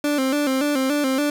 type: tone with vibrato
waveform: 30% pulse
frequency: 277.9 Hz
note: C#4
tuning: 4 cents sharp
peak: -16 dBFS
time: 0.04-1.3 s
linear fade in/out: 2 ms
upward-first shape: square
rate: 3.5 Hz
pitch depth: 91 cents each way
effects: none